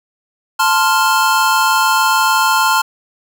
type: chord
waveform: square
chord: F major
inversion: first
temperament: equal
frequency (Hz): 880 / 1046.5 / 1396.9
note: A5 / C6 / F6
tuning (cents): 0 / 0 / 0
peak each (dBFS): -16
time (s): 0.59-2.82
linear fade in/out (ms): 10
effects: none